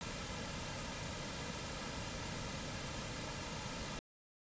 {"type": "noise with comb filter", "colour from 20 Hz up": "pink", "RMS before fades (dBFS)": -43, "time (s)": [0.01, 3.99], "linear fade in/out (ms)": 0, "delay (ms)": 2.7, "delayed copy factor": -0.5, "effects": ["resampled to 16000 Hz"]}